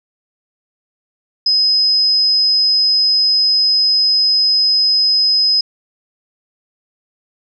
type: tone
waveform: sine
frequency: 5060 Hz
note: D#8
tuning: 28 cents sharp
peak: -10 dBFS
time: 1.46-5.61 s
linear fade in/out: 5 ms
effects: none